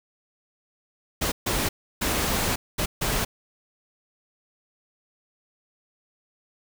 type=noise bursts at uneven times; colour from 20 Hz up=pink; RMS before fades=-25 dBFS; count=5; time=1.21-1.32 / 1.46-1.69 / 2.01-2.56 / 2.78-2.86 / 3.01-3.25 s; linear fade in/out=10 ms; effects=none